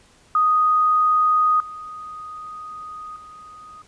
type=tone with level steps; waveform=sine; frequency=1244.5 Hz; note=D#6; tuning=in tune; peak=-14 / -32 / -39 dBFS; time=0.35-3.82 s; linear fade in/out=2 ms; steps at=1.6 / 3.16 s; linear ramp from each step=2 ms; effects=pink hiss -54 dBFS RMS until 3.87 s + resampled to 22050 Hz